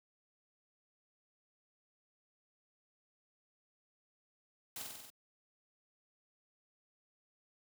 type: noise with echo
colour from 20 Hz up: white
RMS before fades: -44 dBFS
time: 4.76-4.82 s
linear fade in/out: 2 ms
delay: 47 ms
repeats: 6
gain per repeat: -2 dB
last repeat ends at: 5.102 s
effects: high-pass 100 Hz 12 dB/octave